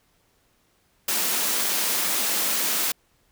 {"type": "high-pass noise", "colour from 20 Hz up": "white", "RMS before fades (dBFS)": -24, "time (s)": [1.08, 2.92], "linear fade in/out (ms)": 5, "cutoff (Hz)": 170, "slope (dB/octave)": 96, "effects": ["pink hiss -65 dBFS RMS until 3.31 s"]}